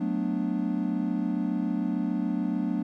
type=chord; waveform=triangle; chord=B minor seventh; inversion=second; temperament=equal; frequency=185 / 220 / 246.9 / 293.7 Hz; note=F#3 / A3 / B3 / D4; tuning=0 / 0 / 0 / 0 cents; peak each=-29 dBFS; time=0-2.83 s; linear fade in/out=10 ms; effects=none